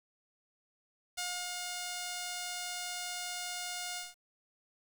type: tone with ADSR envelope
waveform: 5% pulse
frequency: 715 Hz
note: F5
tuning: 41 cents sharp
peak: -23 dBFS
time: 1.17-4.15 s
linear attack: 16 ms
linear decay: 290 ms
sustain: -3 dB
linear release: 180 ms
effects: 9-bit